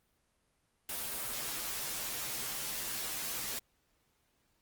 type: noise with comb filter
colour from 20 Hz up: white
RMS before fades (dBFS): -38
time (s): 0.89-3.59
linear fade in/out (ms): 2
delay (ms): 11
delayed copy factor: -1
effects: pink hiss -75 dBFS RMS until 4.61 s + Opus 32 kbps